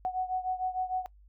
sine beating tone pair, 740 / 746.6 Hz, F#5 / F#5, 0 / +15 cents, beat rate 6.6 Hz, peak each -31 / -34 dBFS, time 0.05-1.06 s, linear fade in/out 0 ms, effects noise-tail reverb RT60 0.1 s tail -22 dB re dry + added 50 Hz sine -54 dBFS peak until 1.28 s

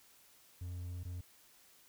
triangle tone with dropouts, 88.5 Hz, F2, 23 cents sharp, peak -38 dBFS, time 0.61-1.21 s, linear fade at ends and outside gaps 5 ms, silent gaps 1.034-1.051 s, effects white hiss -64 dBFS RMS until 1.88 s

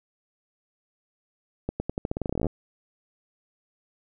accelerating click train, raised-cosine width 2 ms, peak -14 dBFS, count 19, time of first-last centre 1.69-2.467 s, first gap 110 ms, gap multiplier 0.87, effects none

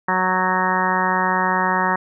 harmonic tone with a mistuned harmonic, 185 Hz, F#3, in tune, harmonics 1 / 2 / 3 / 4 / 5 / 6 / 7 / 8 / 9 / 10, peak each -26 / -29 / -30 / -27 / -21 / -24 / -27 / -30 / -27 / -25 dBFS, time 0.08-1.96 s, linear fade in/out 5 ms, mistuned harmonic 8, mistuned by +17 cents, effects none

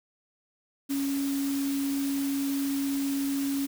sine tone in noise, 277.2 Hz, C#4, in tune, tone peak -26 dBFS, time 0.89-3.67 s, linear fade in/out 20 ms, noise white, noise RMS -39 dBFS, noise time 0.89-3.67 s, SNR +10 dB, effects none

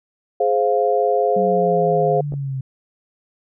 sine chord, F minor, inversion first, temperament just, 419.1 / 523.8 / 698.5 Hz, Ab4 / C5 / F5, +16 / +2 / 0 cents, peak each -19 dBFS, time 0.4-2.21 s, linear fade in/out 5 ms
sine exponential sweep, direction down, 193.4 to 130.81 Hz, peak -22 dBFS, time 1.36-2.61 s, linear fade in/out 5 ms
clicks, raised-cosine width 2 ms, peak -20 dBFS, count 2, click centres 2.323 / 2.339 s
effects none

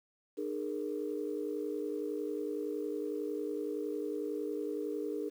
sine chord, D# suspended fourth, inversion none, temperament equal with one note detuned, 303.3 / 415.3 / 466.2 Hz, D#4 / G#4 / A#4, -44 / 0 / 0 cents, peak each -38 / -37 / -39 dBFS, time 0.37-5.3 s, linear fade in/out 20 ms, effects tanh soft clip ceiling -24 dBFS + 10-bit

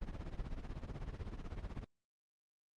brown noise with tremolo, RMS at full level -40 dBFS, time 0.01-1.85 s, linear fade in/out 10 ms, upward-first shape triangle, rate 16 Hz, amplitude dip 85%, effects low-pass 5000 Hz 12 dB/octave + Opus 24 kbps

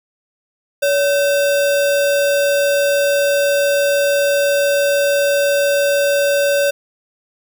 sine tone with sample-and-hold, 567 Hz, C#5, 39 cents sharp, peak -12 dBFS, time 0.82-6.71 s, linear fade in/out 10 ms, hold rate 2100 Hz, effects none

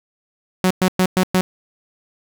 sawtooth tone bursts, 185 Hz, F#3, in tune, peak -9 dBFS, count 5, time 0.64-1.41 s, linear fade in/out 0 ms, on 66 ms, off 110 ms, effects none

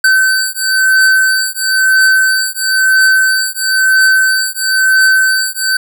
square beating tone pair, 1534 / 1535 Hz, G6 / G6, -38 / -37 cents, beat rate 1 Hz, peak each -12 dBFS, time 0.04-5.77 s, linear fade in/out 5 ms, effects none

